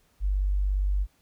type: tone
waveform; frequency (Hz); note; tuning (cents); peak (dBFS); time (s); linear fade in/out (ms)
sine; 48.64; G1; -13; -22; 0.2-1.07; 50
effects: pink hiss -66 dBFS RMS until 1.21 s